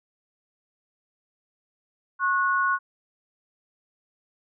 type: tone pair together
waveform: sine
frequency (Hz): 1091 / 1463.5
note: C#6 / F#6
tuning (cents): -28 / -19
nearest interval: perfect fourth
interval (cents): 509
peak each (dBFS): -23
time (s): 2.19-2.79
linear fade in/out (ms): 50
effects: none